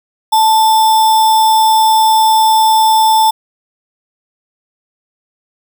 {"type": "tone with sample-and-hold", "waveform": "sine", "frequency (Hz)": 880, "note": "A5", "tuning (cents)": 0, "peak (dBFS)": -6, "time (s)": [0.32, 3.31], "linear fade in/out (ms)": 10, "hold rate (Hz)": 4410, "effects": []}